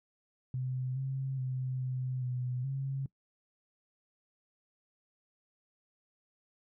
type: tone with pitch steps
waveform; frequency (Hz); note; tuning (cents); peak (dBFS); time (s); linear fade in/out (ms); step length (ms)
sine; 128.4 / 133.8 / 129.1 / 128.3 / 125.3 / 135.6; C3 / C3 / C3 / C3 / B2 / C#3; -32 / +39 / -23 / -34 / +25 / -38; -32; 0.54-3.06; 2; 420
effects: noise-tail reverb RT60 0.1 s tail -21 dB re dry